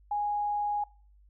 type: tone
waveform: sine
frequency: 827 Hz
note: G#5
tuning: 8 cents flat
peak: -27 dBFS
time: 0.11-0.84 s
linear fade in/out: 5 ms
effects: noise-tail reverb RT60 0.4 s tail -22 dB re dry + added 50 Hz sine -56 dBFS peak until 1.29 s